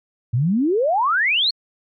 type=exponential sweep; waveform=sine; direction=up; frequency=110 to 4457 Hz; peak=-15 dBFS; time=0.33-1.51 s; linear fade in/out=10 ms; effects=MP3 64 kbps